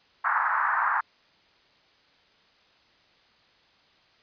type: band-pass noise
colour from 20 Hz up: pink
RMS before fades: -25 dBFS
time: 0.24-1.01 s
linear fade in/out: 10 ms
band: 880 to 1700 Hz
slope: 48 dB/octave
effects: white hiss -61 dBFS RMS until 4.22 s + resampled to 11025 Hz